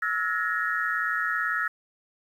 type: tone cluster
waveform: sine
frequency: 1311 / 1429 / 1692 / 1864 Hz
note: E6 / F6 / G#6 / A#6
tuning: -10 / +39 / +32 / -1 cents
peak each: -30 dBFS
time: 0.02-1.68 s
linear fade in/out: 5 ms
effects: 9-bit